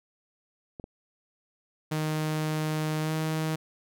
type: clicks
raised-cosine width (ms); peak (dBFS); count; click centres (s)
2; -26; 2; 0.798 / 0.841
type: tone with pitch glide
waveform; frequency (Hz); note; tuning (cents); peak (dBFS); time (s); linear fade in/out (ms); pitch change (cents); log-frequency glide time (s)
sawtooth; 155.1 to 157.72; D#3 to D#3; -5 to +24; -23; 1.91-3.56; 10; +29; 3.01-3.13
effects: none